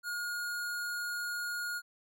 square tone, 1433 Hz, F6, 44 cents sharp, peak -35 dBFS, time 0.03-1.82 s, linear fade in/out 50 ms, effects none

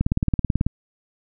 click train, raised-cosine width 5 ms, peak -7 dBFS, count 13, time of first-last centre 0.01-0.666 s, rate 18.3 Hz, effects none

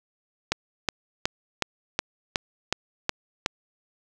click train, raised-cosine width 0.2 ms, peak -5 dBFS, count 9, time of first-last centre 0.52-3.461 s, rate 2.72 Hz, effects none

